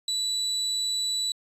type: tone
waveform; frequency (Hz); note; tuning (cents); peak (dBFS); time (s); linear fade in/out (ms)
35% pulse; 3951; B7; 0; -23; 0.08-1.32; 2
effects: resampled to 32000 Hz